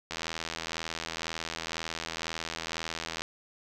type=click train; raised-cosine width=0.2 ms; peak=-16 dBFS; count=256; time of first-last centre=0.11-3.22 s; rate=82 Hz; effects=none